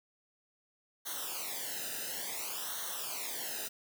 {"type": "noise with flanger", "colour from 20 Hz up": "white", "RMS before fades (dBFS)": -39, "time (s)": [1.05, 3.69], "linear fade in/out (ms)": 20, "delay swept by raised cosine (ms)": [0.4, 0.91], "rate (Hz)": 0.57, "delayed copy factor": -0.9, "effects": []}